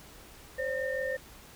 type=tone cluster; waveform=sine; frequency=523 / 569 / 1818 Hz; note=C5 / C#5 / A#6; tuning=-1 / +45 / -44 cents; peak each=-32 / -37 / -35 dBFS; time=0.58-1.17 s; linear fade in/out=10 ms; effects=added 60 Hz sine -59 dBFS peak until 1.55 s + pink hiss -52 dBFS RMS until 1.55 s